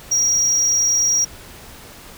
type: tone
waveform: triangle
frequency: 5690 Hz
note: F8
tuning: 31 cents sharp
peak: -13 dBFS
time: 0.11-1.25 s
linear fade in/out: 10 ms
effects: pink hiss -40 dBFS RMS until 2.17 s